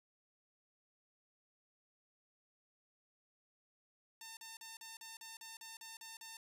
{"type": "tone bursts", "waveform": "5% pulse", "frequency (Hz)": 902, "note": "A5", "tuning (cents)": 43, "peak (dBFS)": -37, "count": 11, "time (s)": [4.21, 6.37], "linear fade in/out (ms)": 2, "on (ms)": 160, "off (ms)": 40, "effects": []}